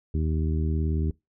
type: harmonic tone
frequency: 78.4 Hz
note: D#2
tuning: 14 cents sharp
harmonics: 1 / 2 / 3 / 4 / 5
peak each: -24 / -30 / -34 / -36 / -38 dBFS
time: 0.14-1.11 s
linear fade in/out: 5 ms
effects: noise-tail reverb RT60 0.2 s tail -22 dB re dry